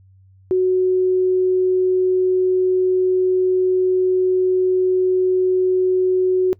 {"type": "tone", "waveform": "sine", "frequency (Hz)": 370, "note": "F#4", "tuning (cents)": 0, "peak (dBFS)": -13, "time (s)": [0.51, 6.53], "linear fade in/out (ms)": 0, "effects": ["noise-tail reverb RT60 0.1 s tail -22 dB re dry", "added 95 Hz sine -47 dBFS peak until 6.59 s"]}